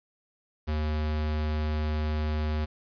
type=tone; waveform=square; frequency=76.5 Hz; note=D#2; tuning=29 cents flat; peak=-27 dBFS; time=0.67-2.66 s; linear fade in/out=20 ms; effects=resampled to 11025 Hz + 9-bit